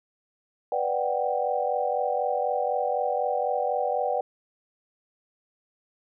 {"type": "chord", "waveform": "sine", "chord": "G major seventh", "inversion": "first", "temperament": "equal", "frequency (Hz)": [493.9, 587.3, 740, 784], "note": ["B4", "D5", "F#5", "G5"], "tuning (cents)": [0, 0, 0, 0], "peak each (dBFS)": -29, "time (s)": [0.72, 4.21], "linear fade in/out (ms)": 2, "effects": []}